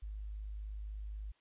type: tone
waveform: sine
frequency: 51.91 Hz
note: G#1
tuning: in tune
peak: -40 dBFS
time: 0.02-1.32 s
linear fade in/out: 10 ms
effects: white hiss -73 dBFS RMS until 1.4 s + resampled to 8000 Hz